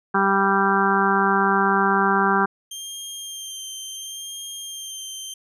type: harmonic tone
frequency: 196 Hz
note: G3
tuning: in tune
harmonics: 1 / 2 / 4 / 5 / 6 / 7 / 8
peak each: -24 / -24 / -24 / -24 / -24 / -24 / -24 dBFS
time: 0.14-2.46 s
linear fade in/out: 10 ms
type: tone with vibrato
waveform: 20% pulse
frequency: 3173 Hz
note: G7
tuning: 20 cents sharp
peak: -26 dBFS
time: 2.71-5.34 s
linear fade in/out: 5 ms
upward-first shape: sine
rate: 0.71 Hz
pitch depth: 24 cents each way
effects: none